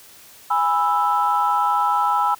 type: chord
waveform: sine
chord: E major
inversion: first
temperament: just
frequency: 824.1 / 988.9 / 1318.5 Hz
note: G#5 / B5 / E6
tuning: -14 / +2 / 0 cents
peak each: -20 dBFS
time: 0.5-2.35 s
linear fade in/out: 10 ms
effects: tanh soft clip ceiling -8 dBFS + white hiss -46 dBFS RMS until 2.39 s